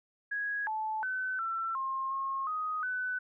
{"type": "tone with pitch steps", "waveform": "sine", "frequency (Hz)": [1659, 870, 1517, 1342, 1066, 1080, 1251, 1501], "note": ["G#6", "A5", "F#6", "E6", "C6", "C#6", "D#6", "F#6"], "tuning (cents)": [-2, -20, 43, 31, 32, -45, 9, 24], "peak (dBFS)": -31, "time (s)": [0.31, 3.19], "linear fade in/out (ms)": 10, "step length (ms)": 360, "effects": []}